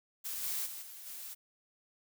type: noise with level steps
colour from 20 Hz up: blue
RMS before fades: -39 / -36 / -44 / -49 / -45 dBFS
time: 0.24-1.35 s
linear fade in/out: 20 ms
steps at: 0.42 / 0.65 / 0.81 / 1.05 s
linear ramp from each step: 20 ms
effects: none